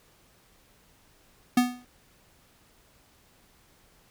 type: tone with exponential decay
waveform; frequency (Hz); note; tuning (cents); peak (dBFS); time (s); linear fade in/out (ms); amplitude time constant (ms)
square; 246.9; B3; 0; -16; 1.57-1.85; 5; 59
effects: pink hiss -61 dBFS RMS until 4.1 s